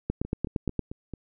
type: two click trains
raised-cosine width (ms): 3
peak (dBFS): -23 / -13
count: 5 / 7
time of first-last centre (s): 0.25-1.137 / 0.1-0.793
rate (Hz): 4.51 / 8.66
effects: none

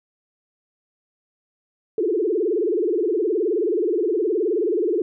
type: tone with vibrato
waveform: sine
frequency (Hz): 387.3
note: G4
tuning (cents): -21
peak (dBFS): -18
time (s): 1.98-5.02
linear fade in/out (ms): 2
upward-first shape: sine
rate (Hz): 19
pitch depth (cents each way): 280
effects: none

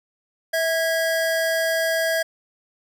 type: tone pair together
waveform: square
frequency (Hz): 652 / 1643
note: E5 / G#6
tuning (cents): -19 / -19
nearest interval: octave + major third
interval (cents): 1600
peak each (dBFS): -22 / -25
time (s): 0.53-2.23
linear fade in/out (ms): 10
effects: none

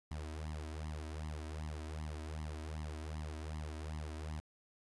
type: tone with flanger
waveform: sawtooth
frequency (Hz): 77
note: D#2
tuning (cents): -17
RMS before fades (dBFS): -43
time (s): 0.11-4.4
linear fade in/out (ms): 0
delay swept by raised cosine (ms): 0.97 to 3.17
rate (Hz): 2.6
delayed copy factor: +1
effects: resampled to 24000 Hz + 12-bit

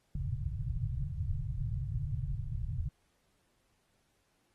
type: low-pass noise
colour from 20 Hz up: white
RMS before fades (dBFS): -35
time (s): 0.15-2.89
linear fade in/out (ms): 5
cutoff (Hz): 150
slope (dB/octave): 96
effects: pink hiss -75 dBFS RMS until 4.54 s + AAC 32 kbps

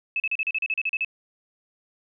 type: tone bursts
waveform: sine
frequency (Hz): 2600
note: E7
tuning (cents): -24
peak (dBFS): -22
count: 12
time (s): 0.16-1.047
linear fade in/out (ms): 2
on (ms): 40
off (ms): 37
effects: none

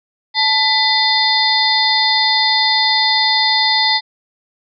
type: tone cluster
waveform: sine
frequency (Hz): 877 / 2000 / 3592 / 4239 / 4848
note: A5 / B6 / A7 / C8 / D#8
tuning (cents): -6 / +21 / +35 / +22 / -46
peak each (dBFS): -18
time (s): 0.34-4.01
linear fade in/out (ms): 50
effects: none

